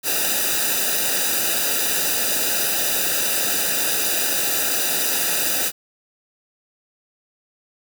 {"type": "noise with comb filter", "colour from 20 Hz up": "white", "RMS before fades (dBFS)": -21, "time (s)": [0.03, 5.72], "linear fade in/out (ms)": 50, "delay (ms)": 0.92, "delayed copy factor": -1, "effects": []}